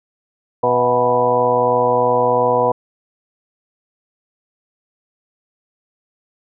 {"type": "harmonic tone with a mistuned harmonic", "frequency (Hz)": 122.9, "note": "B2", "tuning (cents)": -8, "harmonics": [1, 2, 3, 4, 5, 6, 7, 8], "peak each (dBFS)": [-28, -27, -28, -16, -21, -21, -25, -18], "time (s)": [0.63, 2.72], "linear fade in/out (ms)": 5, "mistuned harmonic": 5, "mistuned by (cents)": 66, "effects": []}